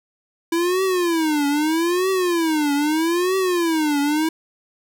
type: tone with vibrato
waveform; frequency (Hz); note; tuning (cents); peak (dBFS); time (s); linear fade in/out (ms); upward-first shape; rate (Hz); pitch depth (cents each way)
square; 329.6; E4; 0; -18; 0.52-4.29; 5; triangle; 0.79; 270
effects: none